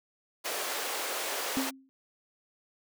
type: high-pass noise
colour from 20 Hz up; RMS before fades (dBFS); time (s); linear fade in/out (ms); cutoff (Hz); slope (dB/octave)
pink; -34; 0.44-1.71; 20; 410; 24
type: tone with exponential decay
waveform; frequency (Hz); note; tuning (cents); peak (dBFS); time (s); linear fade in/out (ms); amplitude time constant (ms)
sine; 266.6; C4; +33; -25; 1.57-1.89; 0; 69
effects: none